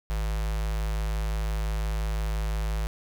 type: tone with notch filter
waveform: square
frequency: 52.9 Hz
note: G#1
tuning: 33 cents sharp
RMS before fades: -28 dBFS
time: 0.1-2.87 s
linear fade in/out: 0 ms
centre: 280 Hz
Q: 1
effects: 10-bit